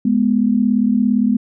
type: tone pair together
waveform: sine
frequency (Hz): 209.4 / 246.9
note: G#3 / B3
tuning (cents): +15 / 0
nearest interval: minor third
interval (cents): 285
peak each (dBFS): -15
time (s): 0.05-1.37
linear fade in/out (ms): 5
effects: none